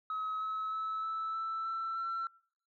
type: tone with pitch steps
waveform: sine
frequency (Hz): 1279 / 1290.1 / 1301.4 / 1312.7 / 1324.1 / 1335.6 / 1347.2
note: D#6 / E6 / E6 / E6 / E6 / E6 / E6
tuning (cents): +47 / -38 / -23 / -8 / +7 / +22 / +37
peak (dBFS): -32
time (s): 0.1-2.27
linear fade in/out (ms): 2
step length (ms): 310
effects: noise-tail reverb RT60 0.6 s tail -26 dB re dry + tanh soft clip ceiling -31 dBFS